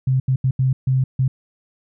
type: tone bursts at uneven times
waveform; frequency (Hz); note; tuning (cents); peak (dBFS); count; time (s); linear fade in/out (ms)
sine; 130.81; C3; 0; -14; 6; 0.07-0.2 / 0.28-0.36 / 0.44-0.51 / 0.59-0.73 / 0.87-1.04 / 1.19-1.28; 5
effects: none